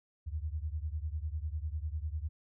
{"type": "beating tone pair", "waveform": "sine", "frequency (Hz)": [73.42, 83.42], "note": ["D2", "E2"], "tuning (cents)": [0, 21], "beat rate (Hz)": 10, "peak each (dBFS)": [-36, -38], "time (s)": [0.26, 2.29], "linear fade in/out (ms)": 20, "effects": []}